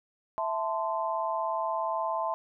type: chord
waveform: sine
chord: A minor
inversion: second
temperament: equal with one note detuned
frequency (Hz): 659.3 / 880 / 1036.9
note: E5 / A5 / C6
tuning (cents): 0 / 0 / -16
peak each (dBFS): -32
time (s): 0.38-2.34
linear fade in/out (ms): 0
effects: none